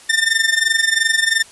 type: tone with amplitude modulation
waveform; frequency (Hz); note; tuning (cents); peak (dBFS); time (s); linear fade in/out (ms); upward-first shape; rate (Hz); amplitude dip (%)
sawtooth; 1801; A6; +40; -7; 0.09-1.43; 10; sine; 22.9; 80
effects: white hiss -43 dBFS RMS until 1.51 s + resampled to 24000 Hz